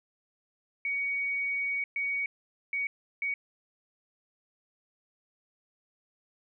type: tone bursts at uneven times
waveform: sine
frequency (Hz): 2245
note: C#7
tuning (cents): +21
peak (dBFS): -28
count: 4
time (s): 0.85-1.84 / 1.96-2.26 / 2.73-2.87 / 3.22-3.34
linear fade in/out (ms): 2
effects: none